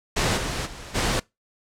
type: noise with level steps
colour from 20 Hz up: pink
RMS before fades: -22 / -28 / -39 / -23 dBFS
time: 0.16-1.2 s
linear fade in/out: 10 ms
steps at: 0.36 / 0.65 / 0.94 s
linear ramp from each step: 20 ms
effects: noise-tail reverb RT60 0.2 s tail -23 dB re dry + low-pass 8000 Hz 12 dB/octave